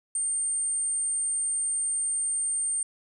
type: tone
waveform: sine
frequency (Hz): 8750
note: C#9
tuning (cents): -24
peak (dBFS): -25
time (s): 0.15-2.83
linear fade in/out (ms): 2
effects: none